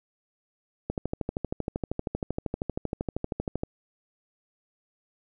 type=click train; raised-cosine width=2 ms; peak=-15 dBFS; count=36; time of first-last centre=0.9-3.634 s; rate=12.8 Hz; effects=none